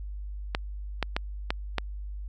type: clicks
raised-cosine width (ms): 0.3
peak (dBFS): -10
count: 5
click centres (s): 0.549 / 1.027 / 1.165 / 1.505 / 1.783
effects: added 50 Hz sine -34 dBFS peak until 2.28 s